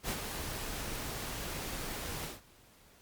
pink noise with ADSR envelope, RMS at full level -33 dBFS, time 0.03-2.41 s, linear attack 60 ms, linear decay 69 ms, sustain -6 dB, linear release 170 ms, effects pink hiss -61 dBFS RMS until 3.01 s + MP3 96 kbps

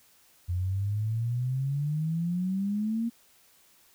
sine exponential sweep, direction up, 87.31 to 235.6 Hz, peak -26 dBFS, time 0.48-3.1 s, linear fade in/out 20 ms, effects white hiss -61 dBFS RMS until 3.94 s

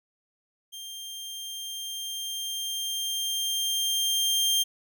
sawtooth tone with level ramp, 3185 Hz, G7, 27 cents sharp, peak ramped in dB -35 to -18 dBFS, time 0.72-4.64 s, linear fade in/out 20 ms, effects none

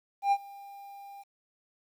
triangle tone with ADSR envelope, 799 Hz, G5, 33 cents sharp, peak -18 dBFS, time 0.22-1.24 s, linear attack 99 ms, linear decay 54 ms, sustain -24 dB, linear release 29 ms, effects 10-bit

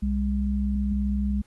sine tone pair together, 64.2 / 203.5 Hz, C2 / G#3, -32 / -35 cents, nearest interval octave + minor sixth, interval 1997 cents, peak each -25 dBFS, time 0.02-1.42 s, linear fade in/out 10 ms, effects pink hiss -64 dBFS RMS until 1.46 s + AAC 32 kbps

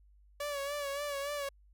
sawtooth tone with vibrato, 570 Hz, C#5, 48 cents sharp, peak -31 dBFS, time 0.4-1.49 s, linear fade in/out 5 ms, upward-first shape sine, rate 3.5 Hz, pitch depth 51 cents each way, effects added 50 Hz sine -59 dBFS peak until 1.73 s

